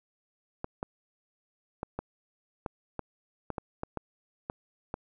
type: clicks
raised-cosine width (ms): 1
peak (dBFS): -19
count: 12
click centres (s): 0.644 / 0.829 / 1.831 / 1.99 / 2.662 / 2.993 / 3.503 / 3.582 / 3.834 / 3.973 / 4.499 / 4.941
effects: none